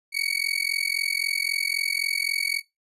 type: tone with amplitude modulation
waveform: 30% pulse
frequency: 2244 Hz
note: C#7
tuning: 21 cents sharp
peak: -17 dBFS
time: 0.12-2.62 s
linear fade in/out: 50 ms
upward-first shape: sine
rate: 43.8 Hz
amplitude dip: 100%
effects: noise-tail reverb RT60 0.2 s tail -21 dB re dry + resampled to 32000 Hz